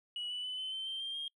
sine tone with pitch steps, 2927 / 2968 / 3009 / 3051 / 3094 / 3137 / 3181 / 3225 Hz, F#7 / F#7 / F#7 / G7 / G7 / G7 / G7 / G7, -19 / +5 / +28 / -48 / -23 / +1 / +25 / +48 cents, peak -35 dBFS, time 0.16-1.28 s, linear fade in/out 2 ms, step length 140 ms, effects noise-tail reverb RT60 0.1 s tail -26 dB re dry + tanh soft clip ceiling -34 dBFS

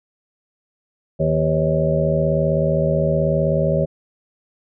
harmonic tone with a mistuned harmonic, 79 Hz, D#2, 27 cents sharp, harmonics 1 / 2 / 3 / 5 / 6 / 7 / 8, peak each -28 / -19 / -29 / -25 / -29 / -20 / -25 dBFS, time 1.19-3.86 s, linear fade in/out 20 ms, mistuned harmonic 6, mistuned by +83 cents, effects none

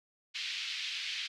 pink band-pass noise, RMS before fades -38 dBFS, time 0.34-1.28 s, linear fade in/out 20 ms, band 2400 to 4400 Hz, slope 24 dB/octave, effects none

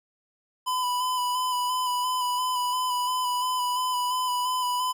square tone with vibrato, 999 Hz, B5, 20 cents sharp, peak -25 dBFS, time 0.66-4.93 s, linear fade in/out 20 ms, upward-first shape square, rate 2.9 Hz, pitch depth 20 cents each way, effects 11-bit

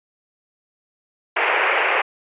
white band-pass noise, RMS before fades -19 dBFS, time 1.36-2.02 s, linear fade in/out 10 ms, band 380 to 2600 Hz, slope 48 dB/octave, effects resampled to 8000 Hz

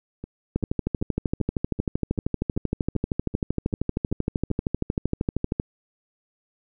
two click trains, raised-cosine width 3 ms, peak -10 / -21 dBFS, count 66 / 12, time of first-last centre 0.56-5.599 / 0.24-4.504 s, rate 12.9 / 2.58 Hz, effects none

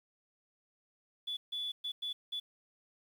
sine tone bursts at uneven times, 3443 Hz, A7, 38 cents flat, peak -34 dBFS, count 5, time 1.27-1.37 / 1.52-1.72 / 1.84-1.92 / 2.02-2.13 / 2.32-2.4 s, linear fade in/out 10 ms, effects tanh soft clip ceiling -31 dBFS + 10-bit

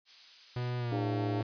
violet noise, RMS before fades -40 dBFS, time 0.05-0.73 s, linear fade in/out 50 ms
45% pulse tone with pitch glide, 123 to 112.14 Hz, B2 to A2, -7 to +33 cents, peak -32 dBFS, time 0.56-1.43 s, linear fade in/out 5 ms, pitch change -160 cents, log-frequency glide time 0.78-1.06 s
harmonic tone, 100.4 Hz, G2, 42 cents sharp, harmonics 3 / 4 / 5 / 6 / 7 / 8 / 9, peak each -35 / -38 / -47 / -49 / -40 / -51 / -52 dBFS, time 0.92-1.41 s, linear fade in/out 0 ms
effects resampled to 11025 Hz

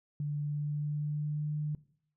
sine tone with pitch glide, 146.83 to 150.26 Hz, D3 to D3, 0 to +40 cents, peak -31 dBFS, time 0.2-1.75 s, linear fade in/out 2 ms, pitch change +40 cents, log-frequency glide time 0.41-1.58 s, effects noise-tail reverb RT60 0.6 s tail -19 dB re dry

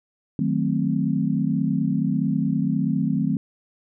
sine chord, D# diminished seventh, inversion none, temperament equal, 155.56 / 185 / 220 / 261.6 Hz, D#3 / F#3 / A3 / C4, 0 / 0 / 0 / 0 cents, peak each -25 dBFS, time 0.39-3.37 s, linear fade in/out 2 ms, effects none

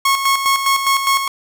sawtooth tone with tremolo, 1094 Hz, C#6, 23 cents flat, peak -8 dBFS, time 0.05-1.28 s, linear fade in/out 5 ms, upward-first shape square, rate 4.9 Hz, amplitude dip 55%, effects none

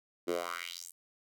10% pulse tone with high-pass filter sweep, 86.4 Hz, F2, 18 cents flat, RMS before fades -38 dBFS, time 0.27-0.92 s, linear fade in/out 20 ms, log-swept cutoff 320 to 10000 Hz, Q 2.9, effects none

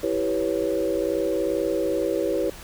sine chord, C# half-diminished seventh, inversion first, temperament equal, 329.6 / 392 / 493.9 / 554.4 Hz, E4 / G4 / B4 / C#5, 0 / 0 / 0 / 0 cents, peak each -27 dBFS, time 0.03-2.5 s, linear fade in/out 5 ms, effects added 50 Hz sine -48 dBFS peak until 2.63 s + pink hiss -42 dBFS RMS until 2.63 s

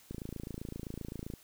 click train, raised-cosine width 3 ms, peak -27 dBFS, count 35, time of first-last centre 0.11-1.337 s, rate 27.7 Hz, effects white hiss -60 dBFS RMS until 1.43 s

